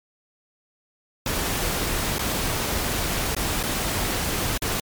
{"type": "noise with dropouts", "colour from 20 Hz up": "pink", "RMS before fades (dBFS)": -25, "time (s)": [1.26, 4.8], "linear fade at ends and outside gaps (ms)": 2, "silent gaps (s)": [[2.184, 2.192], [3.349, 3.365], [3.63, 3.636], [4.577, 4.62]], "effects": ["MP3 96 kbps"]}